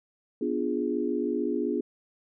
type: chord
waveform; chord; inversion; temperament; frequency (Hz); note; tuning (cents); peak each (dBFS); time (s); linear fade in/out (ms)
sine; B diminished seventh; none; equal; 246.9 / 293.7 / 349.2 / 415.3; B3 / D4 / F4 / Ab4; 0 / 0 / 0 / 0; -31; 0.41-1.81; 5
effects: none